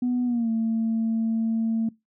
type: tone with pitch glide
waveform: sine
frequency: 246.9 to 225.1 Hz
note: B3 to A3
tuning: 0 to +40 cents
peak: -20 dBFS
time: 0.02-1.89 s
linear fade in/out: 5 ms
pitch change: -160 cents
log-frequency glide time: 0.25-0.5 s
effects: noise-tail reverb RT60 0.2 s tail -23 dB re dry + tanh soft clip ceiling -18 dBFS